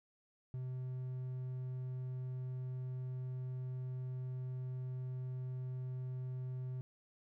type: tone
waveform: triangle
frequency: 128 Hz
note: C3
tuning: 38 cents flat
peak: -37 dBFS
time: 0.54-6.81 s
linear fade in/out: 0 ms
effects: none